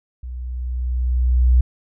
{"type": "tone with level ramp", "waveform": "sine", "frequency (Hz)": 62, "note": "B1", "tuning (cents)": 7, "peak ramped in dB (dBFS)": [-28, -9], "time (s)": [0.23, 1.61], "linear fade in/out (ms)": 5, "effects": []}